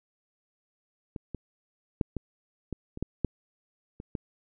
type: clicks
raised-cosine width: 3 ms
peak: -23 / -22 / -12 / -19 / -20 / -26 / -16 / -12 / -27 / -19 dBFS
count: 10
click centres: 1.162 / 1.347 / 2.012 / 2.167 / 2.727 / 2.974 / 3.026 / 3.247 / 4.001 / 4.152 s
effects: none